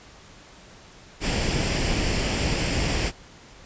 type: noise with comb filter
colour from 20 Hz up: pink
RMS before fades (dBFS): -24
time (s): 1.2-3.12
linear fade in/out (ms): 50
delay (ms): 0.39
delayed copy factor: +0.5
effects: pink hiss -48 dBFS RMS until 3.65 s + resampled to 16000 Hz